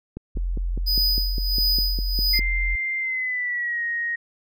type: click train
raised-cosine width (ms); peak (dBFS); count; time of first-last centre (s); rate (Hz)
3; -19; 12; 0.17-2.392; 4.95
type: tone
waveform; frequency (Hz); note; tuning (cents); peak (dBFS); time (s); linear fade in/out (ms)
sine; 43.65; F1; 0; -22; 0.35-2.76; 10
type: tone with tremolo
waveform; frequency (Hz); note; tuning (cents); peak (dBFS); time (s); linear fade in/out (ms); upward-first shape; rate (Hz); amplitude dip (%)
square; 4978; D#8; 0; -19; 0.86-2.4; 20; sine; 1.5; 75
type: tone with pitch glide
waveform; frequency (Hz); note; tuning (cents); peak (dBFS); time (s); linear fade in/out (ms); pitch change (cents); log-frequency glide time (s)
sine; 2093 to 1875.5; C7 to A#6; 0 to +10; -23; 2.33-4.16; 10; -190; 2.99-3.83
effects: none